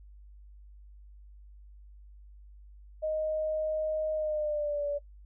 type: tone with pitch glide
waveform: sine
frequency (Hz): 622.3 to 577.3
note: D#5 to D5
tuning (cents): 0 to -30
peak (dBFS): -28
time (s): 3.02-4.99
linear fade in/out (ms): 20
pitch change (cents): -130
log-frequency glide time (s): 4.14-4.87
effects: noise-tail reverb RT60 0.1 s tail -17 dB re dry + added 50 Hz sine -49 dBFS peak until 5.25 s